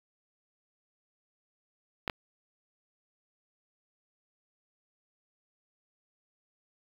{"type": "clicks", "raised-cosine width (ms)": 0.3, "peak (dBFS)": -15, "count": 2, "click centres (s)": [2.078, 2.098], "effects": ["low-pass 4000 Hz 12 dB/octave", "7-bit"]}